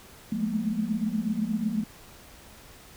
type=tone cluster; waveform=sine; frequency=176.4 / 209.9 / 218.1 / 235.1 Hz; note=F3 / G#3 / A3 / A#3; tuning=+18 / +19 / -15 / +15 cents; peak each=-35 / -29 / -30 / -32 dBFS; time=0.32-1.84 s; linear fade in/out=5 ms; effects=pink hiss -50 dBFS RMS until 2.96 s